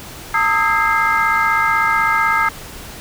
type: tone cluster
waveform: sine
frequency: 900 / 1245 / 1301 / 1627 / 2094 Hz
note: A5 / D#6 / E6 / G#6 / C7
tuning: +39 / +1 / -23 / -36 / +1 cents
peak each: -19 dBFS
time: 0.34-2.49 s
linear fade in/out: 5 ms
effects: tanh soft clip ceiling -3 dBFS + pink hiss -34 dBFS RMS until 3 s